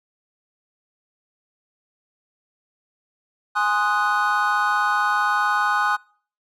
triangle chord, Ab dominant seventh, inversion none, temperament equal, 830.6 / 1046.5 / 1244.5 / 1480 Hz, Ab5 / C6 / Eb6 / Gb6, 0 / 0 / 0 / 0 cents, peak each -22 / -24 / -21 / -21 dBFS, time 3.55-5.97 s, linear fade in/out 20 ms, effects noise-tail reverb RT60 0.5 s tail -26 dB re dry

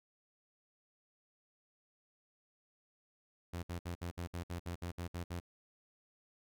sawtooth tone bursts, 87 Hz, F2, 6 cents flat, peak -35 dBFS, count 12, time 3.53-5.401 s, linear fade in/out 10 ms, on 100 ms, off 61 ms, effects none

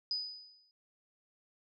sine tone with exponential decay, 4978 Hz, D#8, in tune, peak -30 dBFS, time 0.11-0.71 s, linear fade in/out 1 ms, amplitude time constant 130 ms, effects none

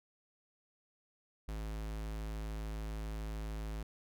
square tone, 53.5 Hz, A1, 48 cents flat, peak -39 dBFS, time 1.48-3.83 s, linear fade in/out 5 ms, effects none

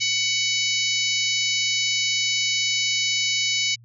harmonic tone with a mistuned harmonic, 746 Hz, F#5, 14 cents sharp, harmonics 3 / 4 / 5 / 6 / 7 / 8 / 9, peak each -26 / -27 / -28 / -29 / -29 / -30 / -31 dBFS, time 0-3.76 s, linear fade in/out 20 ms, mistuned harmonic 5, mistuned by +69 cents, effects added 117 Hz sine -47 dBFS peak until 3.84 s

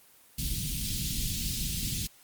pink band-stop noise, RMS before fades -32 dBFS, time 0.38-2.07 s, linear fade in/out 5 ms, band 220 to 3100 Hz, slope 24 dB/octave, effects white hiss -58 dBFS RMS until 2.23 s + Opus 24 kbps

